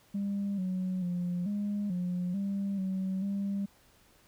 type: tone with pitch steps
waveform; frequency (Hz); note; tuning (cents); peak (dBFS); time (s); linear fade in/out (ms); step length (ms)
sine; 200.1 / 185 / 176.9 / 204.9 / 178.9 / 198 / 189.3 / 198.7; G3 / F#3 / F3 / G#3 / F3 / G3 / F#3 / G3; +36 / 0 / +23 / -23 / +42 / +18 / +40 / +24; -28; 0.14-3.66; 10; 440
effects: tanh soft clip ceiling -27 dBFS + pink hiss -63 dBFS RMS until 4.27 s